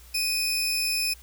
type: tone pair together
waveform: sawtooth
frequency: 2489 / 5274 Hz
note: D#7 / E8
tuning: 0 / 0 cents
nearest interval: octave + minor second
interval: 1300 cents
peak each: -24 dBFS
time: 0.14-1.14 s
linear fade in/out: 10 ms
effects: added 60 Hz sine -48 dBFS peak until 1.22 s + white hiss -53 dBFS RMS until 1.22 s